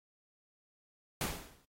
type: noise with exponential decay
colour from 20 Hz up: pink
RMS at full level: -32 dBFS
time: 1.21-1.65 s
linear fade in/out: 1 ms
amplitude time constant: 95 ms
effects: AAC 48 kbps